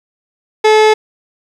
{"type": "tone", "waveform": "30% pulse", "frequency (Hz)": 431.7, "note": "A4", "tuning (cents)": -33, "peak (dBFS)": -3, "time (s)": [0.64, 0.94], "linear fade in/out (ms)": 10, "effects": ["low-pass 5000 Hz 12 dB/octave", "7-bit"]}